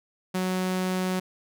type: tone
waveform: sawtooth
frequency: 185 Hz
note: F#3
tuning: in tune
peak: -21 dBFS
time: 0.34-1.2 s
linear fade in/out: 10 ms
effects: none